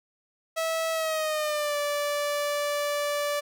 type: tone with pitch glide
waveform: sawtooth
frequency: 650 to 582.4 Hz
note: E5 to D5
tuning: -24 to -15 cents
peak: -22 dBFS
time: 0.56-3.41 s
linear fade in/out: 20 ms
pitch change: -191 cents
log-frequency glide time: 0.92-1.77 s
effects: none